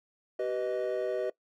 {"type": "chord", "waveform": "triangle", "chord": "G augmented", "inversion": "none", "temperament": "equal with one note detuned", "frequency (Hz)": [383, 493.9, 622.3], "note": ["G4", "B4", "D#5"], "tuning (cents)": [-40, 0, 0], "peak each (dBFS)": -31, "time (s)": [0.39, 1.3], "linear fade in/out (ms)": 5, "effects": ["noise-tail reverb RT60 0.1 s tail -20 dB re dry", "tanh soft clip ceiling -19 dBFS"]}